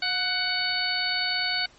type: harmonic tone with a mistuned harmonic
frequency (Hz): 745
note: F#5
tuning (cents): +12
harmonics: 1 / 2 / 3 / 4 / 5 / 6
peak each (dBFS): -35 / -30 / -31 / -34 / -35 / -27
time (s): 0.02-1.66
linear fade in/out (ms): 5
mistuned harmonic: 1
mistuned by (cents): -50
effects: pink hiss -55 dBFS RMS until 1.78 s + MP3 32 kbps